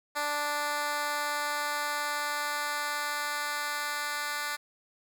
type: tone with high-pass filter sweep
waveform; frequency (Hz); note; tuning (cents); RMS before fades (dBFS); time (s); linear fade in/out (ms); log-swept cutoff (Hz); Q
10% pulse; 293.7; D4; 0; -32; 0.15-4.57; 20; 720 to 1400; 0.88
effects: none